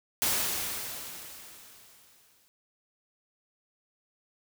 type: noise with exponential decay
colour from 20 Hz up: white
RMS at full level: -26 dBFS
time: 0.22-2.48 s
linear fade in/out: 0 ms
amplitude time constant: 490 ms
effects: none